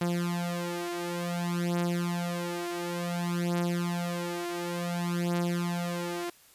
sawtooth beating tone pair, 173.5 / 174.06 Hz, F3 / F3, -11 / -6 cents, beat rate 0.56 Hz, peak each -28 dBFS, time 0.01-6.3 s, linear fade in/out 5 ms, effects white hiss -58 dBFS RMS until 6.54 s + resampled to 32000 Hz

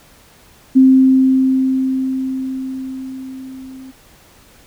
sine tone with level ramp, 262.6 Hz, C4, 6 cents sharp, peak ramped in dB -4 to -32 dBFS, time 0.75-3.92 s, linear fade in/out 20 ms, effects pink hiss -47 dBFS RMS until 4.66 s

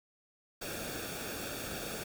pink noise with comb filter, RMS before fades -40 dBFS, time 0.61-2.04 s, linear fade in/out 10 ms, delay 0.99 ms, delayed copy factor -0.65, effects none

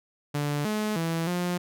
sawtooth tone with pitch steps, 146 / 213.2 / 165 / 177.3 Hz, D3 / G#3 / E3 / F3, -10 / +46 / +2 / +26 cents, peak -22 dBFS, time 0.34-1.58 s, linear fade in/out 10 ms, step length 310 ms, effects none

